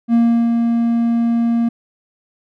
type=tone with ADSR envelope; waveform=triangle; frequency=233.1 Hz; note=A#3; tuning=in tune; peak=-7 dBFS; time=0.08-1.69 s; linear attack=56 ms; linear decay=350 ms; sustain=-4 dB; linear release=8 ms; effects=none